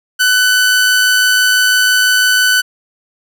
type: tone with amplitude modulation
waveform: sawtooth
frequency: 1500 Hz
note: F#6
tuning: 23 cents sharp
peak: -4 dBFS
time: 0.19-2.62 s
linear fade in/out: 20 ms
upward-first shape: sine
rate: 106 Hz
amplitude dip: 25%
effects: none